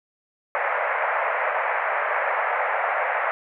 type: band-pass noise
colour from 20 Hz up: pink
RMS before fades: -24 dBFS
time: 0.55-3.31 s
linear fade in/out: 0 ms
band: 540 to 2200 Hz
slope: 48 dB/octave
effects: none